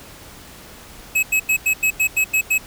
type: tone bursts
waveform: square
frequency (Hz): 2567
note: E7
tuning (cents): -47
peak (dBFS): -15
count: 9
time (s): 1.15-2.582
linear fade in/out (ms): 10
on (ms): 80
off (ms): 89
effects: pink hiss -41 dBFS RMS until 2.66 s